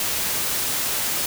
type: noise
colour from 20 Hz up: white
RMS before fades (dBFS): -24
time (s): 0-1.26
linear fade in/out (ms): 2
effects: none